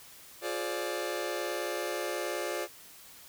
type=chord; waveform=sawtooth; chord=D half-diminished seventh; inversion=first; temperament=just; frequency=352.4 / 422.9 / 528.6 / 587.3 Hz; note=F4 / Ab4 / C5 / D5; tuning=+16 / +31 / +18 / 0 cents; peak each=-33 / -35 / -34 / -33 dBFS; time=0.41-2.68 s; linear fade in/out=50 ms; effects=white hiss -52 dBFS RMS until 3.28 s